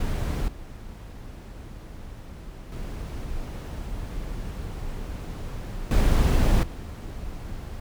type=noise with level steps; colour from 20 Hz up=brown; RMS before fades=-26 / -39 / -33 / -19 / -35 dBFS; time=0-7.8 s; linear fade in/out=5 ms; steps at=0.48 / 2.72 / 5.91 / 6.63 s; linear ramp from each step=2 ms; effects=none